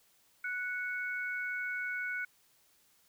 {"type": "tone pair together", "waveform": "sine", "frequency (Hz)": [1478.7, 2217], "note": ["F#6", "C#7"], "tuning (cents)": [-1, 0], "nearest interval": "perfect fifth", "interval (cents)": 701, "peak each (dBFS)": [-35, -39], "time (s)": [0.44, 2.25], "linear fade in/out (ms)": 5, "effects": ["white hiss -68 dBFS RMS until 3.08 s"]}